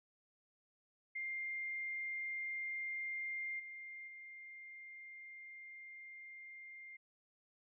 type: tone with level steps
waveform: sine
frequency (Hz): 2108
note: C7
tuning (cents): +12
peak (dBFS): -39 / -47 / -50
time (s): 1.15-6.97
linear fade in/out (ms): 10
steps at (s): 3.59 / 4.07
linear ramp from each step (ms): 10
effects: none